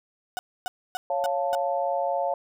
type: tone bursts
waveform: 35% pulse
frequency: 736 Hz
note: F#5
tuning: 9 cents flat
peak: -26 dBFS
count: 5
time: 0.37-1.55 s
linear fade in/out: 0 ms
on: 20 ms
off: 270 ms
type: chord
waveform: sine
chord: Db augmented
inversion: none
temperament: equal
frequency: 554.4 / 698.5 / 880 Hz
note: Db5 / F5 / A5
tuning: 0 / 0 / 0 cents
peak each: -27 / -27 / -30 dBFS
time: 1.1-2.34 s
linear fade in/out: 2 ms
effects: none